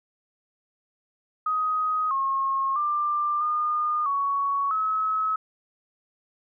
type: tone with pitch steps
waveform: sine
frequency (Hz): 1255 / 1082 / 1188 / 1218 / 1117 / 1286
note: D#6 / C#6 / D6 / D#6 / C#6 / E6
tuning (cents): +15 / -42 / +20 / -37 / +13 / -43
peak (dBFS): -22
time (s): 1.46-5.36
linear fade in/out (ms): 5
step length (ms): 650
effects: none